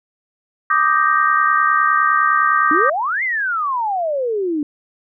sine chord, Eb major seventh, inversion third, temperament equal, 1174.7 / 1244.5 / 1568 / 1864.7 Hz, D6 / Eb6 / G6 / Bb6, 0 / 0 / 0 / 0 cents, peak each -16 / -17 / -19 / -21 dBFS, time 0.7-2.9 s, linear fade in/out 5 ms
sine exponential two-way sweep, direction up then down, 285.5 to 2145 to 285.5 Hz, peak -17 dBFS, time 2.71-4.63 s, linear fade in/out 2 ms, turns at 3.23 s
effects none

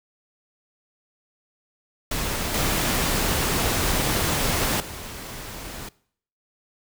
pink noise with level steps, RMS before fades -27 / -23 / -36 dBFS, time 2.11-5.89 s, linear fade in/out 5 ms, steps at 2.54 / 4.8 s, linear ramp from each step 2 ms, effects noise-tail reverb RT60 0.6 s tail -22 dB re dry

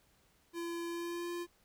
square tone with pitch glide, 340 to 346.9 Hz, F4 to F4, -46 to -12 cents, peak -38 dBFS, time 0.53-1.47 s, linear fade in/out 50 ms, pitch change +34 cents, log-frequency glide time 0.88-1.31 s, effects pink hiss -70 dBFS RMS until 1.64 s

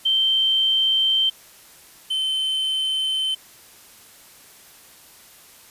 sine / triangle tone pair in turn, 3121 / 3078 Hz, G7 / G7, -8 / -32 cents, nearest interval unison, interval 24 cents, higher first, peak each -16 / -19 dBFS, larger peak first, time 0.05-1.3 / 2.1-3.35 s, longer neither, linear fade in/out 10 ms, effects white hiss -48 dBFS RMS until 5.7 s + resampled to 32000 Hz

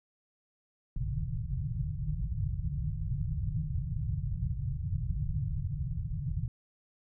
white low-pass noise, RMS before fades -33 dBFS, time 0.96-6.48 s, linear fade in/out 2 ms, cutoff 160 Hz, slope 96 dB/octave, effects none

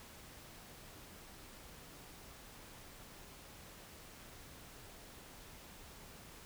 silence, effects pink hiss -55 dBFS RMS until 6.45 s

